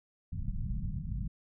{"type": "low-pass noise", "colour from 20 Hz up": "pink", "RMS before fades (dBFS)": -35, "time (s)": [0.32, 1.28], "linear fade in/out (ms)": 10, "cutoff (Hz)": 200, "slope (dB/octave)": 48, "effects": []}